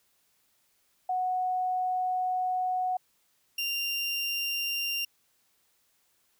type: tone pair in turn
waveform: sine / 30% pulse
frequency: 737 / 2783 Hz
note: F#5 / F7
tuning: -7 / -7 cents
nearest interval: octave + major seventh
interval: 2300 cents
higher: second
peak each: -26 dBFS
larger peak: neither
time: 1.09-2.97 / 3.58-5.05 s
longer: first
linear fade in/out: 5 ms
effects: white hiss -70 dBFS RMS until 6.39 s